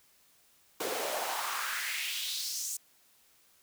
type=noise with high-pass filter sweep; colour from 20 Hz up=pink; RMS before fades=-35 dBFS; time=0.8-2.77 s; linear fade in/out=5 ms; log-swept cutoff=370 to 7600 Hz; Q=3; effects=white hiss -65 dBFS RMS until 3.62 s